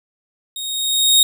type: tone with level ramp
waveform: sawtooth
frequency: 3734 Hz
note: A#7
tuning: 2 cents sharp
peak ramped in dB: -23 to -5 dBFS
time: 0.56-1.23 s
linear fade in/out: 2 ms
effects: none